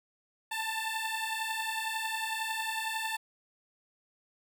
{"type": "beating tone pair", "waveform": "15% pulse", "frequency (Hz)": [880, 891], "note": ["A5", "A5"], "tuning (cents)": [0, 22], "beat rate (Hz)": 11, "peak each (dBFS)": [-30, -28], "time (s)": [0.51, 3.17], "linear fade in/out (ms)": 10, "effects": []}